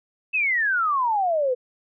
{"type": "exponential sweep", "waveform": "sine", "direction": "down", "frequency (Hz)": [2661, 484.3], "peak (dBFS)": -19, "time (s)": [0.33, 1.55], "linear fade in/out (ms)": 20, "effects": []}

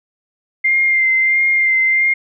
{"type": "tone with vibrato", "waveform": "sine", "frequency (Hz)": 2100, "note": "C7", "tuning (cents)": 6, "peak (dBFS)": -11, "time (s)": [0.64, 2.14], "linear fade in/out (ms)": 10, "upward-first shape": "sine", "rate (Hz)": 1.5, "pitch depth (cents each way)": 23, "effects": []}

